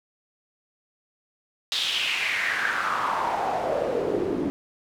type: noise with band-pass filter sweep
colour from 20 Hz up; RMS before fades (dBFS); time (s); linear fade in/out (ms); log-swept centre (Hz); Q
pink; -26; 1.72-4.5; 0; 3800 to 290; 4.3
effects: none